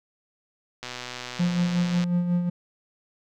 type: click train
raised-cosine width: 0.2 ms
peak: -17 dBFS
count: 151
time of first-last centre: 0.83-2.04 s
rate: 124 Hz
type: tone with tremolo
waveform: triangle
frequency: 175.8 Hz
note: F3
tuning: 12 cents sharp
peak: -17 dBFS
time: 1.39-2.5 s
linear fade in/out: 10 ms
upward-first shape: sine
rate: 5.5 Hz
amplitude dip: 50%
effects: none